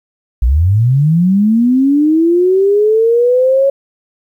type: linear sweep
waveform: sine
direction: up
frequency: 53.8 to 554.4 Hz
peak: -7 dBFS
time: 0.42-3.7 s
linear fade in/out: 5 ms
effects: 8-bit